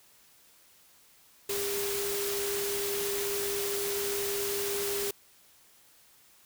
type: tone in noise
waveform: sine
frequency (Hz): 402.5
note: G4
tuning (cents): +46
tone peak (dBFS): -32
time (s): 1.49-5.11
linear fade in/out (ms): 5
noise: white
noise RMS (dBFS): -34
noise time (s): 1.49-5.11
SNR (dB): -1
effects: white hiss -60 dBFS RMS until 6.45 s